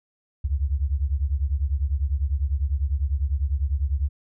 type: beating tone pair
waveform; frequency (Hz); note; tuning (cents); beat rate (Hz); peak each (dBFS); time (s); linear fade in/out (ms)
sine; 66.8 / 76.8; C2 / D#2; +36 / -22; 10; -23 / -25; 0.44-4.09; 10
effects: none